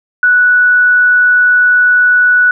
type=tone; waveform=sine; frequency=1476 Hz; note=F#6; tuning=5 cents flat; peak=-5 dBFS; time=0.23-2.51 s; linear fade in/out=2 ms; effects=none